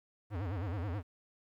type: tone with vibrato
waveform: square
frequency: 94.2 Hz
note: F#2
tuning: 32 cents sharp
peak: -35 dBFS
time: 0.3-1.03 s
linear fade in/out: 50 ms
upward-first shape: sine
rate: 9.4 Hz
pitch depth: 220 cents each way
effects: low-pass 2000 Hz 12 dB/octave + 11-bit